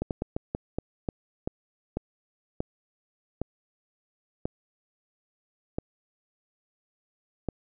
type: slowing click train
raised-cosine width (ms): 2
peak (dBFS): -15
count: 14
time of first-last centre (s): 0.02-7.487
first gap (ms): 88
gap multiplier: 1.28
effects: none